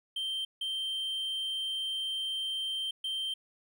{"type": "tone bursts at uneven times", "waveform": "triangle", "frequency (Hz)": 3136, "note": "G7", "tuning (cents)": 0, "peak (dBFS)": -30, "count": 3, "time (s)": [[0.16, 0.45], [0.61, 2.91], [3.04, 3.34]], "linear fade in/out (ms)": 5, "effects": []}